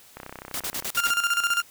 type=click train; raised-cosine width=0.5 ms; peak=-22 dBFS; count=23; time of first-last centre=0.17-0.855 s; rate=32.1 Hz
type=noise bursts; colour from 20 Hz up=white; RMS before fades=-30 dBFS; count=6; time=0.54-1.108 s; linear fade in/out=0 ms; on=58 ms; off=44 ms
type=tone with tremolo; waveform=30% pulse; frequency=1396.9 Hz; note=F6; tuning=in tune; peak=-17 dBFS; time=0.97-1.62 s; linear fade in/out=5 ms; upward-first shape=square; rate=15 Hz; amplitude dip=65%
effects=white hiss -52 dBFS RMS until 1.7 s